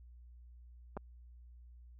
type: clicks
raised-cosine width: 1 ms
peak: -28 dBFS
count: 2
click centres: 0.968 / 0.973 s
effects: added 60 Hz sine -53 dBFS peak until 1.99 s